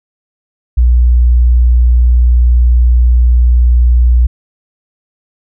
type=tone; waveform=sine; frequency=60.4 Hz; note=B1; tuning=38 cents flat; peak=-4 dBFS; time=0.77-4.27 s; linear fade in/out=10 ms; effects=none